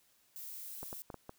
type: noise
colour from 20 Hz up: violet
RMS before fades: -46 dBFS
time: 0.36-1.02 s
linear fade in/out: 0 ms
type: clicks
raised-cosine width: 1 ms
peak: -30 dBFS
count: 5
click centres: 0.83 / 0.929 / 1.102 / 1.143 / 1.294 s
effects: white hiss -70 dBFS RMS until 1.38 s